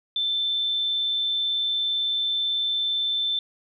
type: tone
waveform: sine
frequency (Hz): 3541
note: A7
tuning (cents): +10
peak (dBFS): -22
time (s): 0.16-3.39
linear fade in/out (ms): 2
effects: none